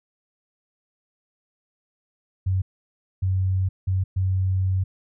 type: tone bursts at uneven times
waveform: sine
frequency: 94.1 Hz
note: F#2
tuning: 30 cents sharp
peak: -19 dBFS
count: 4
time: 2.46-2.62 / 3.22-3.69 / 3.87-4.04 / 4.16-4.84 s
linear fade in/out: 10 ms
effects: none